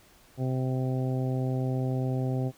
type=harmonic tone; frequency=129.6 Hz; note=C3; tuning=16 cents flat; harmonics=1 / 2 / 3 / 4 / 5 / 6; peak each=-27 / -33 / -37 / -39 / -41 / -43 dBFS; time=0.37-2.52 s; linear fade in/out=50 ms; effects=pink hiss -58 dBFS RMS until 2.57 s

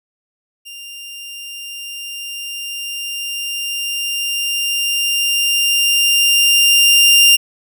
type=tone with level ramp; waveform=sawtooth; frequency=2794 Hz; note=F7; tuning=in tune; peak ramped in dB=-28 to -3 dBFS; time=0.65-7.37 s; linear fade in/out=20 ms; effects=none

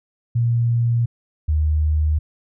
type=tone pair in turn; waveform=sine; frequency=117.9 / 76.69 Hz; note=A#2 / D#2; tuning=+20 / -24 cents; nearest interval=perfect fifth; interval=744 cents; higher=first; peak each=-15 dBFS; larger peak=neither; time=0.35-1.06 / 1.48-2.19 s; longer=neither; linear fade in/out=10 ms; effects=none

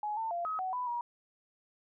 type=tone with pitch steps; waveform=sine; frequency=841 / 896 / 691 / 1272 / 749 / 994 / 955 Hz; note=G#5 / A5 / F5 / D#6 / F#5 / B5 / A#5; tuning=+22 / +31 / -19 / +38 / +21 / +11 / +42 cents; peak=-32 dBFS; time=0.03-1.01 s; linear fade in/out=2 ms; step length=140 ms; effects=none

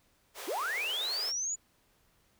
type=high-pass noise; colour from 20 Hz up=pink; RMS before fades=-43 dBFS; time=0.34-1.33 s; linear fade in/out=50 ms; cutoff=390 Hz; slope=48 dB/octave
type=linear sweep; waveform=sine; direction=up; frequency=251.3 to 7040 Hz; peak=-31 dBFS; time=0.47-1.56 s; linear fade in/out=20 ms
effects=pink hiss -69 dBFS RMS until 2.39 s

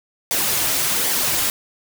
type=noise with flanger; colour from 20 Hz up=white; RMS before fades=-20 dBFS; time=0.31-1.5 s; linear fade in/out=0 ms; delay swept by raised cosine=0.73 to 5.43 ms; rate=1.3 Hz; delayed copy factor=-0.5; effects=none

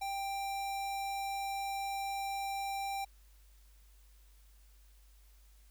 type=tone; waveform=square; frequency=788 Hz; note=G5; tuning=9 cents sharp; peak=-36 dBFS; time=0.01-3.05 s; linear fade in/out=10 ms; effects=added 50 Hz sine -58 dBFS peak until 5.7 s + white hiss -69 dBFS RMS until 5.7 s

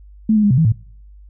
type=tone with pitch steps; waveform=sine; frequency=218.4 / 212.2 / 204.5 / 127.4 / 161.1 / 110.5 Hz; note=A3 / G#3 / G#3 / C3 / E3 / A2; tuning=-13 / +38 / -26 / -46 / -39 / +8 cents; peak=-10 dBFS; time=0.29-0.722 s; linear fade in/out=5 ms; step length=72 ms; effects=noise-tail reverb RT60 0.6 s tail -24 dB re dry + added 50 Hz sine -39 dBFS peak until 1.29 s

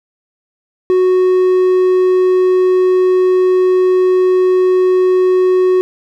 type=tone; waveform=triangle; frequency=368.8 Hz; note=F#4; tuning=6 cents flat; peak=-6 dBFS; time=0.9-5.81 s; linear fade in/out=0 ms; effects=none

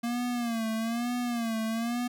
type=tone with vibrato; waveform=square; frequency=233.1 Hz; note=A#3; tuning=in tune; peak=-29 dBFS; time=0.03-2.08 s; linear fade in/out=10 ms; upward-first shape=sine; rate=1.1 Hz; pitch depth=88 cents each way; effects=none

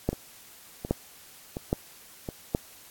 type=two click trains; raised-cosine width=2 ms; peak=-19 / -10 dBFS; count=4 / 4; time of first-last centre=0.13-2.288 / 0.09-2.549 s; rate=1.39 / 1.22 Hz; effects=white hiss -51 dBFS RMS until 2.9 s + AAC 64 kbps

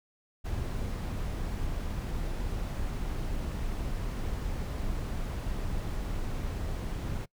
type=noise; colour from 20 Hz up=brown; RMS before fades=-33 dBFS; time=0.44-7.26 s; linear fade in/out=20 ms; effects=noise-tail reverb RT60 0.1 s tail -23 dB re dry

